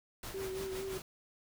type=noise with tremolo; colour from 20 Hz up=pink; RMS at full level=-43 dBFS; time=0.23-1.02 s; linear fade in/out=2 ms; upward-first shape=sine; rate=5.9 Hz; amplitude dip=55%
type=tone with vibrato; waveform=sine; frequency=382.1 Hz; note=G4; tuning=44 cents flat; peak=-37 dBFS; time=0.34-0.98 s; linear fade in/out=5 ms; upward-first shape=sine; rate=4.4 Hz; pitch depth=27 cents each way
effects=none